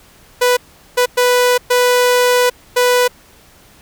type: tone bursts at uneven times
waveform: sawtooth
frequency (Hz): 493.9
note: B4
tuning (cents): 0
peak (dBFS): -6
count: 5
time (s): 0.41-0.57 / 0.97-1.06 / 1.17-1.58 / 1.7-2.5 / 2.76-3.08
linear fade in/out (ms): 10
effects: pink hiss -46 dBFS RMS until 3.81 s